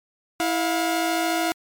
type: tone pair together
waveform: sawtooth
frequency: 328.3 / 710.3 Hz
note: E4 / F5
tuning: -7 / +29 cents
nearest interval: octave + minor second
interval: 1336 cents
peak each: -20 dBFS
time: 0.4-1.52 s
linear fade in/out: 0 ms
effects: MP3 96 kbps